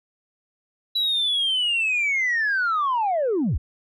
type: linear sweep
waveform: sine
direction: down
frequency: 3951 to 41.2 Hz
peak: -18 dBFS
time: 0.95-3.58 s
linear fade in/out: 10 ms
effects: tanh soft clip ceiling -17 dBFS